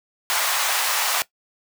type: high-pass noise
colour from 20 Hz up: pink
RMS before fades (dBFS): -22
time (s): 0.3-1.22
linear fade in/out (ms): 0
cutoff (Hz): 750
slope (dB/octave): 24
effects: noise-tail reverb RT60 0.1 s tail -18 dB re dry